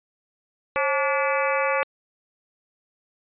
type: harmonic tone with a mistuned harmonic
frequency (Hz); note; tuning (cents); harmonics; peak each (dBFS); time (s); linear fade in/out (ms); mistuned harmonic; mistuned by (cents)
287.9; D4; -34; 2 / 3 / 4 / 5 / 6 / 7 / 8 / 9; -24 / -29 / -27 / -31 / -33 / -31 / -30 / -33; 0.76-1.83; 0; 2; -110
effects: resampled to 8000 Hz